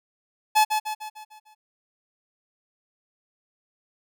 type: tone with echo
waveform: 45% pulse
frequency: 859 Hz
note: A5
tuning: 42 cents flat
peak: -15 dBFS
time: 0.55-0.65 s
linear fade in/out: 20 ms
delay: 150 ms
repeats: 6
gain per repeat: -6 dB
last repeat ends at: 1.55 s
effects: none